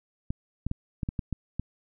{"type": "clicks", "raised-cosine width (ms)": 5, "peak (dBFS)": -17, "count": 8, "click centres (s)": [0.305, 0.666, 0.714, 1.032, 1.089, 1.192, 1.327, 1.596], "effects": []}